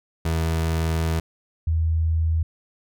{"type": "tone pair in turn", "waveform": ["30% pulse", "sine"], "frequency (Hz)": [81.3, 80.89], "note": ["E2", "E2"], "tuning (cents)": [-23, -32], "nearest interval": "unison", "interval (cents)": 9, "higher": "first", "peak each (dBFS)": -18, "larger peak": "neither", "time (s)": [[0.25, 1.2], [1.67, 2.43]], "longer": "first", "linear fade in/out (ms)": 5, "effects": []}